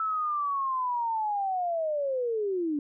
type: linear sweep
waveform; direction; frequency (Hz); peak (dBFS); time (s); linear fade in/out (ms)
sine; down; 1318.5 to 282.5; -26; 0-2.79; 2
effects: none